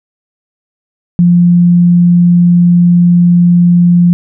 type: tone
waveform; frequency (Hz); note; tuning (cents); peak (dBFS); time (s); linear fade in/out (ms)
sine; 174.61; F3; 0; -3; 1.19-4.13; 0
effects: none